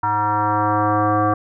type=tone with frequency modulation; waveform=sine; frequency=104.8 Hz; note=G#2; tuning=16 cents sharp; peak=-15 dBFS; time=0.03-1.34 s; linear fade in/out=5 ms; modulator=210 Hz; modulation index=5.8; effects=none